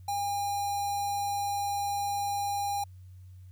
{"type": "tone with notch filter", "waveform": "square", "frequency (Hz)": 809, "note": "G#5", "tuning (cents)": -46, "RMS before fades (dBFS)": -31, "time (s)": [0.08, 2.84], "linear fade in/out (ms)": 5, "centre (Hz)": 2600, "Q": 1.8, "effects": ["added 92 Hz sine -46 dBFS peak until 3.51 s", "white hiss -72 dBFS RMS until 3.51 s"]}